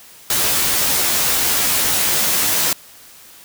white noise with comb filter, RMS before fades -17 dBFS, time 0.3-2.73 s, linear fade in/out 2 ms, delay 14 ms, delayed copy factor +0.8, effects white hiss -43 dBFS RMS until 3.44 s

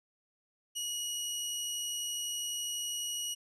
20% pulse tone, 2907 Hz, F#7, 31 cents flat, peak -29 dBFS, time 0.75-3.35 s, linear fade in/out 20 ms, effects resampled to 32000 Hz

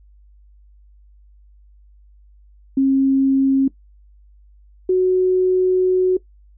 sine tone pair in turn, 269.5 / 369.5 Hz, C#4 / F#4, -49 / -2 cents, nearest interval perfect fourth, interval 547 cents, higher second, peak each -12 dBFS, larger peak neither, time 2.77-3.68 / 4.89-6.17 s, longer second, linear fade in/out 5 ms, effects noise-tail reverb RT60 0.1 s tail -18 dB re dry + added 50 Hz sine -46 dBFS peak until 6.57 s

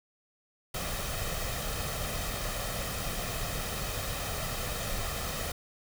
pink noise with comb filter, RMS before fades -34 dBFS, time 0.74-5.52 s, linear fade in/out 5 ms, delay 1.6 ms, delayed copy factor +0.55, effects none

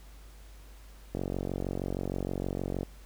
click train, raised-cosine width 2 ms, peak -19 dBFS, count 79, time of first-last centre 1.15-2.831 s, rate 46.4 Hz, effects added 50 Hz sine -48 dBFS peak until 3.05 s + pink hiss -58 dBFS RMS until 3.05 s

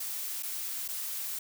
blue noise with dropouts, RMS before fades -36 dBFS, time 0-1.39 s, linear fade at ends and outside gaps 5 ms, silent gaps 0.426-0.431 / 0.879-0.886 s, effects none

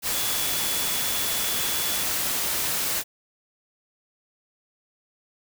sine tone in noise, 3422 Hz, A7, 49 cents flat, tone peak -34 dBFS, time 0.09-2.06 s, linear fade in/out 50 ms, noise white, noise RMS -26 dBFS, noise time 0.02-3.04 s, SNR -11 dB, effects none

